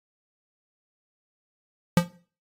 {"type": "tone with exponential decay", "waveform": "square", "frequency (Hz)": 174.61, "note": "F3", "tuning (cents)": 0, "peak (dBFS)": -12, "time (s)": [1.97, 2.08], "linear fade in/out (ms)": 2, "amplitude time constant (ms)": 23, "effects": ["noise-tail reverb RT60 0.4 s tail -17 dB re dry", "AAC 48 kbps"]}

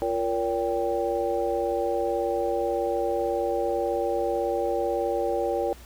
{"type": "tone cluster", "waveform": "sine", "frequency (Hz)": [346.8, 467.8, 566, 788], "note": ["F4", "A#4", "C#5", "G5"], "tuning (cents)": [-12, 6, 36, 9], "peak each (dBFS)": [-30, -28, -28, -30], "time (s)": [0.02, 5.73], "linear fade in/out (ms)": 0, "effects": ["added 60 Hz sine -45 dBFS peak until 5.85 s", "pink hiss -50 dBFS RMS until 5.85 s"]}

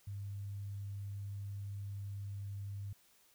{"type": "tone", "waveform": "sine", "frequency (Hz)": 100.1, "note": "G2", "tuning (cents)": 37, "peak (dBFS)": -40, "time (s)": [0.07, 2.93], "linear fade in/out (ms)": 5, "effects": ["white hiss -68 dBFS RMS until 3.34 s"]}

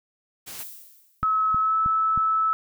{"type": "noise", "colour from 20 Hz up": "white", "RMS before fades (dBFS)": -38, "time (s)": [0.46, 0.64], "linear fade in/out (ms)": 20}
{"type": "noise with exponential decay", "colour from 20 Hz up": "violet", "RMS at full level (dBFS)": -35, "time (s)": [0.59, 1.38], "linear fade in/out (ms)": 0, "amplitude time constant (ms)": 170}
{"type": "click train", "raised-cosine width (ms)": 5, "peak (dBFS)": -21, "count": 4, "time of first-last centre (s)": [1.23, 2.176], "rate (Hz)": 3.17}
{"type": "tone with pitch glide", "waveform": "sine", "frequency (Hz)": [1289, 1306.2], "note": ["E6", "E6"], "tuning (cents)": [-39, -16], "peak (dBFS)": -19, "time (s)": [1.23, 2.53], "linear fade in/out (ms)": 0, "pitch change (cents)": 23, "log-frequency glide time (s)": [1.59, 1.76]}
{"effects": []}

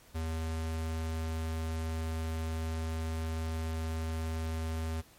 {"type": "tone", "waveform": "square", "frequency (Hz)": 80.6, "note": "E2", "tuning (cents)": -38, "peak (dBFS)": -33, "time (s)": [0.14, 5.02], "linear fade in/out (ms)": 20, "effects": ["pink hiss -59 dBFS RMS until 5.18 s", "MP3 64 kbps"]}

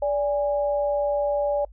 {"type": "tone pair together", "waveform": "sine", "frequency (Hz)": [580.5, 821], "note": ["D5", "G#5"], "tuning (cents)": [-20, -20], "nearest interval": "tritone", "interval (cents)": 600, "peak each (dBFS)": [-21, -29], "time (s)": [0.02, 1.65], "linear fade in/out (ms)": 5, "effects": ["noise-tail reverb RT60 0.1 s tail -26 dB re dry", "added 50 Hz sine -44 dBFS peak until 1.72 s"]}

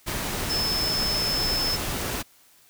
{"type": "tone in noise", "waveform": "sine", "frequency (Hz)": 5250, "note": "E8", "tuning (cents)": -8, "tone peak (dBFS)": -24, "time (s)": [0.49, 1.77], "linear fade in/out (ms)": 20, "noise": "pink", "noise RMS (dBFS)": -29, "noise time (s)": [0.06, 2.23], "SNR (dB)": 2, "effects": ["white hiss -57 dBFS RMS until 2.69 s"]}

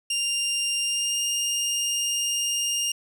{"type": "tone with pitch glide", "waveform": "20% pulse", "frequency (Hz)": [2794, 2820], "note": ["F7", "F7"], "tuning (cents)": [0, 16], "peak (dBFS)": -18, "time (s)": [0.1, 2.92], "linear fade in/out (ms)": 5, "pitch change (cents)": 16, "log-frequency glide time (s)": [0.81, 1.22], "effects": []}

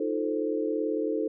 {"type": "chord", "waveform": "sine", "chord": "F dominant seventh", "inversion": "third", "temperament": "equal", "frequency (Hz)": [311.1, 349.2, 440, 523.3], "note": ["Eb4", "F4", "A4", "C5"], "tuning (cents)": [0, 0, 0, 0], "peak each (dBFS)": [-30, -35, -29, -34], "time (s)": [0, 1.28], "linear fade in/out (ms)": 5, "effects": []}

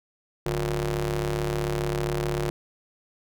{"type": "ring-modulated tone", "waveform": "sawtooth", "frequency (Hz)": 107.1, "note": "A2", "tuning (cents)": -46, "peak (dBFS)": -18, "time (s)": [0.46, 2.5], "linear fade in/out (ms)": 0, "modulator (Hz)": 250, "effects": []}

